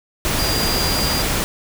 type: tone in noise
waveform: sine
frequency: 4802 Hz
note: D8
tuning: 38 cents sharp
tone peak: -22 dBFS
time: 0.39-1.22 s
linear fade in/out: 0 ms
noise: pink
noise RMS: -20 dBFS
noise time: 0.25-1.44 s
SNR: -5 dB
effects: none